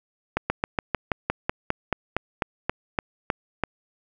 slowing click train, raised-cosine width 0.5 ms, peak -7 dBFS, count 16, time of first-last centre 0.37-3.637 s, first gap 130 ms, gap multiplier 1.07, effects none

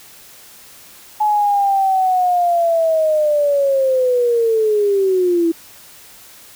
sine linear sweep, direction down, 852 to 327.9 Hz, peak -12 dBFS, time 1.2-5.52 s, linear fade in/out 10 ms, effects white hiss -42 dBFS RMS until 6.55 s

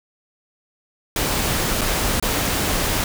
pink noise with dropouts, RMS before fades -21 dBFS, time 1.16-3.04 s, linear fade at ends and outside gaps 2 ms, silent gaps 1.811-1.815 / 2.199-2.225 s, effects none

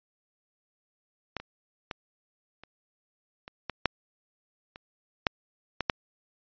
clicks, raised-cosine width 0.3 ms, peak -15 / -25 / -18 / -30 / -26 / -16 / -6 / -27 / -6 / -12 / -6 dBFS, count 11, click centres 1.367 / 1.4 / 1.912 / 2.636 / 3.479 / 3.697 / 3.857 / 4.759 / 5.268 / 5.807 / 5.898 s, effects resampled to 11025 Hz

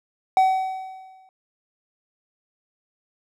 triangle tone with exponential decay, 757 Hz, F#5, 39 cents sharp, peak -10 dBFS, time 0.37-1.29 s, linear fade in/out 1 ms, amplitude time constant 200 ms, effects none

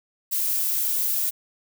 violet noise, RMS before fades -24 dBFS, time 0.31-1.31 s, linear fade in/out 20 ms, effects none

